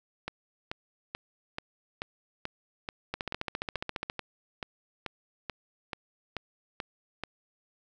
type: two click trains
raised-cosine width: 0.3 ms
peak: -16 / -18 dBFS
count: 15 / 17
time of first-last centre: 3.14-4.099 / 0.28-7.237 s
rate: 14.6 / 2.3 Hz
effects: none